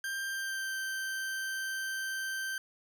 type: tone with pitch glide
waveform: 40% pulse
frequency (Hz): 1584 to 1559.5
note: G6 to G6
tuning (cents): +18 to -9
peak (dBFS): -33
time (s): 0.04-2.58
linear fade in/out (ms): 2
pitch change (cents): -27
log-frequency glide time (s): 0.25-0.78
effects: 11-bit